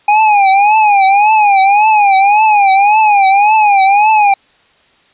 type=tone with vibrato; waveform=square; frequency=819 Hz; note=G#5; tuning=24 cents flat; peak=-6 dBFS; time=0.08-4.34 s; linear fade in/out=5 ms; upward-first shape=triangle; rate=1.8 Hz; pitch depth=130 cents each way; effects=white hiss -50 dBFS RMS until 5.13 s + resampled to 8000 Hz